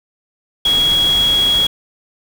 sine tone in noise, 3322 Hz, G#7, in tune, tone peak -11 dBFS, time 0.65-1.67 s, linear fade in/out 5 ms, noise pink, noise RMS -25 dBFS, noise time 0.65-1.67 s, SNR +11 dB, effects none

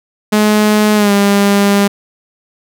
sawtooth tone with pitch glide, 211.7 to 201.1 Hz, G#3 to G3, +33 to +44 cents, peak -4 dBFS, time 0.32-1.88 s, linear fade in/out 10 ms, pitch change -89 cents, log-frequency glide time 0.95-1.12 s, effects none

